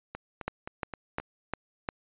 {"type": "two click trains", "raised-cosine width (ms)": 0.5, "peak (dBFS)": [-22, -15], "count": [5, 5], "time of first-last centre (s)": [[0.15, 1.2], [0.48, 1.888]], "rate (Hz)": [3.81, 2.84], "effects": ["resampled to 8000 Hz"]}